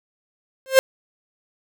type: tone with exponential growth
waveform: 45% pulse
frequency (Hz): 529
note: C5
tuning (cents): +19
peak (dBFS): -5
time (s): 0.66-0.79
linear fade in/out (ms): 0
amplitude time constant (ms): 27
effects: none